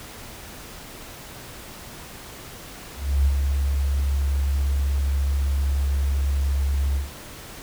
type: tone with ADSR envelope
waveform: sine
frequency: 69.3 Hz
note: C#2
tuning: in tune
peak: -14 dBFS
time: 2.96-7.1 s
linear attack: 300 ms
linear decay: 51 ms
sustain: -5 dB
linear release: 150 ms
effects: pink hiss -40 dBFS RMS until 7.62 s